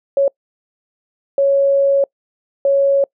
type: tone bursts at uneven times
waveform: sine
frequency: 554.4 Hz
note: C#5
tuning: in tune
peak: -10 dBFS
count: 3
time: 0.17-0.28 / 1.38-2.04 / 2.65-3.04 s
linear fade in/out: 2 ms
effects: noise-tail reverb RT60 0.1 s tail -26 dB re dry